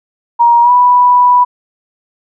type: tone with pitch glide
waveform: sine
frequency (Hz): 944 to 984.7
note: A#5 to B5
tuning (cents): +22 to -5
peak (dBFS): -4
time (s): 0.39-1.45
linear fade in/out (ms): 20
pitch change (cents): +73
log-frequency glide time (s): 0.62-0.71
effects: none